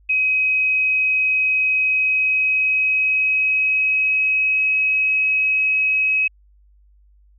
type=tone with pitch glide; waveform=sine; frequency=2533 to 2551 Hz; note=D#7 to D#7; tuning=+30 to +43 cents; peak=-15 dBFS; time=0.09-6.28 s; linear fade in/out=10 ms; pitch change=+13 cents; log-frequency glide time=1.82-4.58 s; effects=added 50 Hz sine -50 dBFS peak until 7.38 s